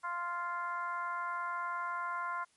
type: harmonic tone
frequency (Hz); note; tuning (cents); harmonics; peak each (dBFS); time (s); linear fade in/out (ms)
348.3; F4; -5; 2 / 3 / 4 / 5 / 6; -46 / -36 / -39 / -50 / -51; 0.03-2.45; 20
effects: white hiss -70 dBFS RMS until 2.56 s + MP3 48 kbps